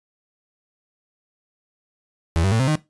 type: tone with pitch steps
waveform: 35% pulse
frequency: 82.41 / 96.32 / 112.58 / 131.58 / 153.78 Hz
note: E2 / G2 / A2 / C3 / D#3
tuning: 0 / -30 / +40 / +10 / -20 cents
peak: -15 dBFS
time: 2.36-2.755 s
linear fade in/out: 0 ms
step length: 79 ms
effects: noise-tail reverb RT60 0.2 s tail -18 dB re dry + resampled to 24000 Hz